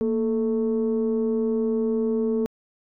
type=tone pair together; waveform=sine; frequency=231.3 / 438.2 Hz; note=A#3 / A4; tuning=-13 / -7 cents; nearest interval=major seventh; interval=1106 cents; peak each=-22 dBFS; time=0.01-2.46 s; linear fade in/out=0 ms; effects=tanh soft clip ceiling -16 dBFS